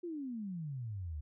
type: exponential sweep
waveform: sine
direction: down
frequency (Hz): 361.5 to 71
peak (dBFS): -38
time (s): 0.03-1.21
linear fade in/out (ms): 10
effects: none